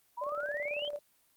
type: exponential sweep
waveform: sine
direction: up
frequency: 932.3 to 3261 Hz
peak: -36 dBFS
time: 0.17-0.89 s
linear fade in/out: 10 ms
type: tone with tremolo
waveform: sine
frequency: 585 Hz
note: D5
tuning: 7 cents flat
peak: -33 dBFS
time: 0.21-0.99 s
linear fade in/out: 10 ms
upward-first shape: square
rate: 18 Hz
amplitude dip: 55%
effects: white hiss -69 dBFS RMS until 1.36 s + Opus 24 kbps